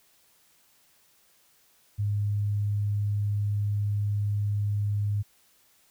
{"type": "tone", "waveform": "sine", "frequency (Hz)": 102.9, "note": "G#2", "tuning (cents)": -16, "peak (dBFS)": -24, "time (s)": [1.98, 5.23], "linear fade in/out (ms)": 20, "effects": ["white hiss -63 dBFS RMS until 5.9 s"]}